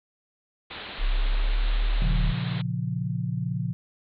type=low-pass noise; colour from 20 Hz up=white; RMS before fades=-39 dBFS; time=0.7-2.62 s; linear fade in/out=10 ms; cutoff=4100 Hz; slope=96 dB/octave
type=exponential sweep; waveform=sine; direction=up; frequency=32.96 to 40.21 Hz; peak=-20 dBFS; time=0.98-2.34 s; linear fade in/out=50 ms
type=chord; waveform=sine; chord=Bb minor; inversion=none; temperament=equal; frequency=116.54 / 138.59 / 174.61 Hz; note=Bb2 / Db3 / F3; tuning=0 / 0 / 0 cents; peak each=-30 dBFS; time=2.02-3.73 s; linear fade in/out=0 ms
effects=none